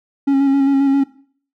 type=tone with vibrato; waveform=triangle; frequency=275.1 Hz; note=C#4; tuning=13 cents flat; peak=-9 dBFS; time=0.27-1.04 s; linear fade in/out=10 ms; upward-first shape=square; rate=7.5 Hz; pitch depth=20 cents each way; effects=noise-tail reverb RT60 0.5 s tail -18 dB re dry